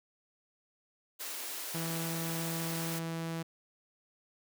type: high-pass noise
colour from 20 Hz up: white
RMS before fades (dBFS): -40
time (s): 1.19-3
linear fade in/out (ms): 20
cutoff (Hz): 260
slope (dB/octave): 96
type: tone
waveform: sawtooth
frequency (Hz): 164.6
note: E3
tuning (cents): -2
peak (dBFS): -31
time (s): 1.74-3.43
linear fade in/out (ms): 10
effects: none